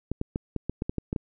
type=clicks; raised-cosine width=3 ms; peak=-15 dBFS; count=10; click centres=0.116 / 0.214 / 0.359 / 0.563 / 0.696 / 0.821 / 0.895 / 0.983 / 1.129 / 1.162 s; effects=none

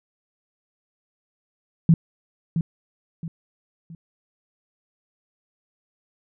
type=tone with echo; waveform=sine; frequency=164.81 Hz; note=E3; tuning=in tune; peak=-10 dBFS; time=1.89-1.94 s; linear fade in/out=2 ms; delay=670 ms; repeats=3; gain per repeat=-9 dB; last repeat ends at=3.95 s; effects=none

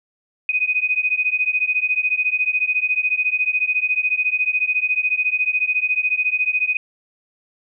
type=beating tone pair; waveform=sine; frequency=2492 / 2506 Hz; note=D#7 / D#7; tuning=+2 / +12 cents; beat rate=14 Hz; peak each=-20 dBFS; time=0.49-6.77 s; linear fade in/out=2 ms; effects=none

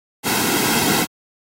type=noise with comb filter; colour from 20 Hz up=pink; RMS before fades=-18 dBFS; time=0.23-1.07 s; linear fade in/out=50 ms; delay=1.7 ms; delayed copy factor=-0.65; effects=high-pass 150 Hz 12 dB/octave + AAC 48 kbps

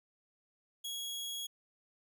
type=tone; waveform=sawtooth; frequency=3322 Hz; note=G#7; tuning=in tune; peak=-35 dBFS; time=0.84-1.47 s; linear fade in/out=10 ms; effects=none

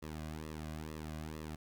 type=tone with flanger; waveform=sawtooth; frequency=77.7 Hz; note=D#2; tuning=2 cents flat; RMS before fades=-44 dBFS; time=0.02-1.56 s; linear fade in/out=10 ms; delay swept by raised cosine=1.3 to 2.28 ms; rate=2.2 Hz; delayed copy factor=-0.95; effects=12-bit

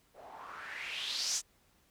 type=noise with low-pass filter sweep; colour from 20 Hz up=blue; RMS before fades=-39 dBFS; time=0.13-1.42 s; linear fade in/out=50 ms; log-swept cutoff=570 to 7000 Hz; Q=4; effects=pink hiss -69 dBFS RMS until 1.9 s

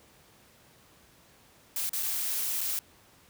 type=noise with dropouts; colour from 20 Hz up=blue; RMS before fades=-31 dBFS; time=1.76-2.79 s; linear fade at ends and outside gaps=1 ms; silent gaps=1.893-1.932 / 2.026-2.03 / 2.609-2.612 s; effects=pink hiss -59 dBFS RMS until 3.29 s + high-pass 60 Hz 12 dB/octave

